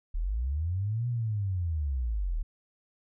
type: linear two-way sweep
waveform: sine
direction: up then down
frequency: 35 to 122.9 to 35 Hz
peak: -27 dBFS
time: 0.14-2.43 s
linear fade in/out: 10 ms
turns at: 1.08 s
effects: none